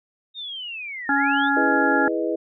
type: linear two-way sweep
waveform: sine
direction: down then up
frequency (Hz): 3729 to 1650 to 3729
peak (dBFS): -30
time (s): 0.34-1.5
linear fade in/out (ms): 50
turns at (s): 1.14
type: harmonic tone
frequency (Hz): 279.2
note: C#4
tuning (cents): +13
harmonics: 1 / 3 / 5 / 6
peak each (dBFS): -23 / -23 / -23 / -23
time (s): 1.09-2.08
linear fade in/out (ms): 2
type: chord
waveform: sine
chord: E major seventh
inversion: none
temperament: equal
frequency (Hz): 329.6 / 415.3 / 493.9 / 622.3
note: E4 / G#4 / B4 / D#5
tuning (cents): 0 / 0 / 0 / 0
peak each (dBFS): -25 / -28 / -27 / -28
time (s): 1.56-2.36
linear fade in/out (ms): 10
effects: none